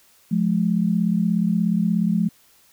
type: tone pair together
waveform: sine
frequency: 176.2 / 213 Hz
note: F3 / G#3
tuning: +16 / +44 cents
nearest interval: minor third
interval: 328 cents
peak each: -20 dBFS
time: 0.31-2.29 s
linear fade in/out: 10 ms
effects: white hiss -56 dBFS RMS until 2.72 s